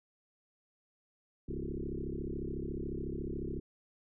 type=tone with frequency modulation; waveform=sine; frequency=196 Hz; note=G3; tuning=in tune; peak=-35 dBFS; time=1.48-3.6 s; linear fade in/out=10 ms; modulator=34 Hz; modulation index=5.9; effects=none